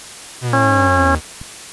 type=exponential sweep; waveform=45% pulse; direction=down; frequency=127.1 to 75.7 Hz; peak=-17 dBFS; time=0.41-1.21 s; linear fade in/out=50 ms
type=harmonic tone; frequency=272.1 Hz; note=C#4; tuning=32 cents flat; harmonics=1 / 2 / 3 / 4 / 5 / 6; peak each=-19 / -19 / -19 / -19 / -19 / -19 dBFS; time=0.53-1.15 s; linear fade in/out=2 ms
type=click; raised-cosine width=5 ms; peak=-19 dBFS; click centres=1.415 s
effects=white hiss -34 dBFS RMS until 1.72 s + resampled to 24000 Hz